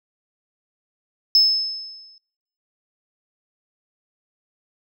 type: tone with exponential decay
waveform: sine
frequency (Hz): 5220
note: E8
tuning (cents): -18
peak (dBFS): -8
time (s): 1.35-2.18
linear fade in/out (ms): 1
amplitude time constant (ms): 180
effects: noise-tail reverb RT60 0.8 s tail -24 dB re dry + tanh soft clip ceiling -7 dBFS